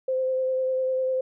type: tone with vibrato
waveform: sine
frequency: 519 Hz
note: C5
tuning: 14 cents flat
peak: -22 dBFS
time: 0.08-1.21 s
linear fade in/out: 5 ms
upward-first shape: sine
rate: 10 Hz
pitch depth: 14 cents each way
effects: none